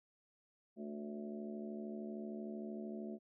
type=harmonic tone with a mistuned harmonic; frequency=73.1 Hz; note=D2; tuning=7 cents flat; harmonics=3 / 4 / 5 / 6 / 7 / 8 / 9; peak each=-44 / -54 / -48 / -61 / -60 / -58 / -53 dBFS; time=0.76-3.19 s; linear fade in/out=50 ms; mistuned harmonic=8; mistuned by=-32 cents; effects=none